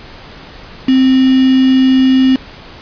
sine tone with quantisation, 261.6 Hz, C4, in tune, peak -6 dBFS, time 0.88-2.36 s, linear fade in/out 5 ms, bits 3, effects pink hiss -34 dBFS RMS until 2.81 s + resampled to 11025 Hz

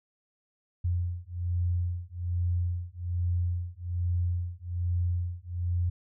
sine beating tone pair, 87.31 / 88.51 Hz, F2 / F2, 0 / +24 cents, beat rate 1.2 Hz, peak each -30 dBFS, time 0.84-5.9 s, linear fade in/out 10 ms, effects none

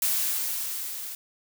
blue noise with level ramp, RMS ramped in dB -24 to -37 dBFS, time 0.02-1.15 s, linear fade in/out 2 ms, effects none

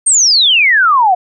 sine exponential sweep, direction down, 8870 to 698.5 Hz, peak -6 dBFS, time 0.06-1.15 s, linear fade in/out 10 ms, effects none

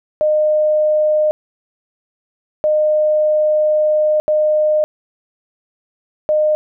sine tone bursts at uneven times, 611 Hz, D#5, 32 cents flat, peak -11 dBFS, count 4, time 0.21-1.31 / 2.64-4.2 / 4.28-4.84 / 6.29-6.55 s, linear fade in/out 0 ms, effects none

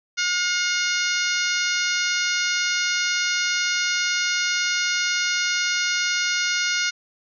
harmonic tone with a mistuned harmonic, 718 Hz, F5, 48 cents sharp, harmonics 2 / 3 / 4 / 5 / 6 / 7 / 8 / 9, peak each -25 / -27 / -30 / -32 / -30 / -30 / -30 / -32 dBFS, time 0.17-6.91 s, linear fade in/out 20 ms, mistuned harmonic 4, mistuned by -16 cents, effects none

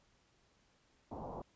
white low-pass noise, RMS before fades -45 dBFS, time 1.11-1.42 s, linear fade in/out 5 ms, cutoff 960 Hz, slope 48 dB/octave, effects pink hiss -72 dBFS RMS until 1.55 s + resampled to 16000 Hz

